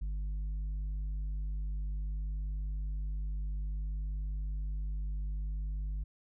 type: tone with tanh clipping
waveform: sine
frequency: 50.3 Hz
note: G1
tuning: 45 cents sharp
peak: -34 dBFS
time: 0.01-6.04 s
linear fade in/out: 10 ms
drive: 5 dB
effects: none